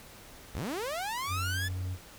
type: linear sweep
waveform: sawtooth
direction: up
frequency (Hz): 31 to 1760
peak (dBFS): -29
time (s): 0.54-1.69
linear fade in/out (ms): 20
type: tone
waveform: triangle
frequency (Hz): 91.8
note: F#2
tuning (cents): -13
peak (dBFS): -30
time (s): 1.27-1.98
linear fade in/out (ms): 50
effects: pink hiss -51 dBFS RMS until 2.18 s